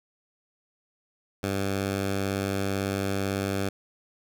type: tone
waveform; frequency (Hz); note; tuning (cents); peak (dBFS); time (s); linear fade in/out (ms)
10% pulse; 98; G2; 0; -18; 1.43-3.69; 5
effects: none